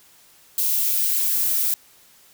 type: noise with high-pass filter sweep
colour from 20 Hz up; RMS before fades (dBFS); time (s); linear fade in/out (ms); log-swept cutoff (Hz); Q
violet; -21; 0.58-1.74; 2; 3200 to 820; 1.1
effects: white hiss -53 dBFS RMS until 2.33 s